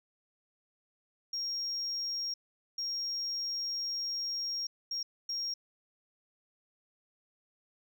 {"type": "tone bursts at uneven times", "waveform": "sine", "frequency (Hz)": 5580, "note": "F8", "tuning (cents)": -2, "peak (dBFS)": -31, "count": 4, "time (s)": [[1.33, 2.34], [2.78, 4.67], [4.91, 5.03], [5.29, 5.54]], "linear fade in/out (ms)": 5, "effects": ["tanh soft clip ceiling -30 dBFS"]}